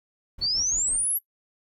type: noise with tremolo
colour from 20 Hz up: brown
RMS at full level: -41 dBFS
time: 0.38-1.05 s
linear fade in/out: 10 ms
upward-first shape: square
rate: 6 Hz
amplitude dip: 65%
type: exponential sweep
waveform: sine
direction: up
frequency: 4352 to 11840 Hz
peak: -22 dBFS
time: 0.41-1.19 s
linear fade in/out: 20 ms
effects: noise-tail reverb RT60 0.1 s tail -21 dB re dry